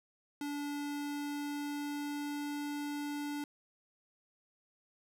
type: tone with pitch glide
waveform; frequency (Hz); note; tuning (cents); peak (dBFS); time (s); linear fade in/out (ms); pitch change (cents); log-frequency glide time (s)
square; 289.1 to 291.1; D4 to D4; -27 to -15; -37; 0.41-3.44; 2; +12; 0.66-2.67
effects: none